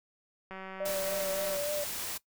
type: click train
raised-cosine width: 0.5 ms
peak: -28 dBFS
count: 202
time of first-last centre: 0.51-1.568 s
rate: 190 Hz
type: tone with vibrato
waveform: sine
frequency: 586 Hz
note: D5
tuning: 4 cents flat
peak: -31 dBFS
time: 0.8-1.84 s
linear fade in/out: 5 ms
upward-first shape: sine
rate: 3.5 Hz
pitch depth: 30 cents each way
type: noise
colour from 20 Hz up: white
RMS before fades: -37 dBFS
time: 0.85-2.18 s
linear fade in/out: 10 ms
effects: noise-tail reverb RT60 0.1 s tail -19 dB re dry